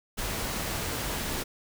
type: noise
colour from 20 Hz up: pink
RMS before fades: -32 dBFS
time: 0.17-1.44 s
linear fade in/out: 20 ms
effects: none